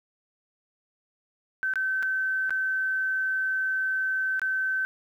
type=tone with dropouts; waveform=sine; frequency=1537 Hz; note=G6; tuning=35 cents flat; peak=-24 dBFS; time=1.63-4.85 s; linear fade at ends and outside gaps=0 ms; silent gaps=1.737-1.757 / 2.026-2.03 / 2.495-2.506 / 4.395-4.417 s; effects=10-bit